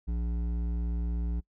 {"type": "tone with hard clipping", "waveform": "sine", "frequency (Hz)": 58.27, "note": "A#1", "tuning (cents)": 0, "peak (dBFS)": -30, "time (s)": [0.07, 1.41], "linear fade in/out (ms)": 20, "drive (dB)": 10, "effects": ["noise-tail reverb RT60 0.1 s tail -24 dB re dry"]}